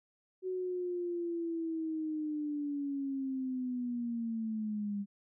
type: linear sweep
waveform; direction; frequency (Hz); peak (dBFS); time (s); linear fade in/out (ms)
sine; down; 373.8 to 199.3; -33; 0.42-5.06; 50
effects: none